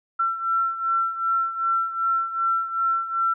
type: beating tone pair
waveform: sine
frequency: 1348 / 1350.6 Hz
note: E6 / E6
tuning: +38 / +42 cents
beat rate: 2.6 Hz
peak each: -22 / -27 dBFS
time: 0.19-3.34 s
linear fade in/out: 10 ms
effects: none